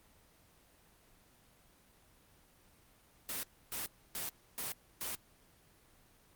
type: noise bursts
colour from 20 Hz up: white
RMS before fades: -39 dBFS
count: 5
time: 3.29-5.15 s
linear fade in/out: 0 ms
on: 140 ms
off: 290 ms
effects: pink hiss -65 dBFS RMS until 6.35 s + Opus 24 kbps